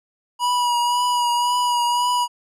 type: tone with vibrato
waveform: square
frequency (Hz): 970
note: B5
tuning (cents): -31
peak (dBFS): -18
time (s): 0.39-2.28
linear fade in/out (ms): 50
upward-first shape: triangle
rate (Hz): 1.9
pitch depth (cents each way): 28
effects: low-pass 11000 Hz 12 dB/octave